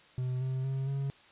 triangle tone with pitch steps, 127.2 / 130.63 / 134.14 / 137.75 Hz, C3 / C3 / C3 / C#3, -48 / -2 / +43 / -11 cents, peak -28 dBFS, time 0.18-1.1 s, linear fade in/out 0 ms, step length 230 ms, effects white hiss -58 dBFS RMS until 1.31 s + resampled to 8000 Hz

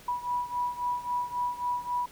sine beating tone pair, 977 / 980.7 Hz, B5 / B5, -19 / -12 cents, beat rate 3.7 Hz, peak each -30 / -33 dBFS, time 0.08-2.06 s, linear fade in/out 5 ms, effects pink hiss -52 dBFS RMS until 2.11 s

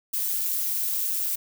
violet noise with amplitude modulation, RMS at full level -24 dBFS, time 0.13-1.36 s, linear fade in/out 10 ms, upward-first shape sine, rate 189 Hz, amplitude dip 60%, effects none

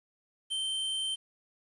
square tone, 3115 Hz, G7, 12 cents flat, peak -31 dBFS, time 0.5-1.16 s, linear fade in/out 20 ms, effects resampled to 24000 Hz + 10-bit

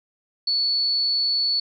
sine tone, 4435 Hz, C#8, in tune, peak -19 dBFS, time 0.47-1.6 s, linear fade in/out 5 ms, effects none

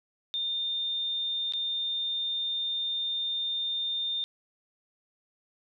sine tone with dropouts, 3620 Hz, A7, 48 cents sharp, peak -28 dBFS, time 0.34-4.24 s, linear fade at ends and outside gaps 0 ms, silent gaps 1.523-1.536 s, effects none

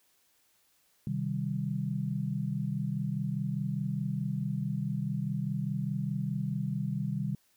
sine chord, C minor, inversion none, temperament equal, 130.81 / 155.56 / 196 Hz, C3 / Eb3 / G3, 0 / 0 / 0 cents, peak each -34 dBFS, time 1.07-7.35 s, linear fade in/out 2 ms, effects white hiss -69 dBFS RMS until 7.56 s

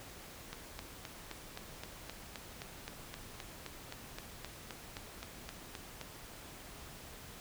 click train, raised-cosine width 0.2 ms, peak -25 dBFS, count 22, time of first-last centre 0.53-6.013 s, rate 3.83 Hz, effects pink hiss -51 dBFS RMS until 7.4 s

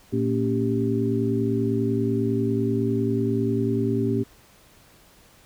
sine tone cluster, 114.3 / 229.8 / 279.9 / 391.7 Hz, A#2 / A#3 / C#4 / G4, -34 / -25 / +17 / -1 cents, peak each -26 dBFS, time 0.12-4.24 s, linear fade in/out 20 ms, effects pink hiss -54 dBFS RMS until 5.45 s

